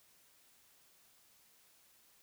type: silence
effects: white hiss -67 dBFS RMS until 2.22 s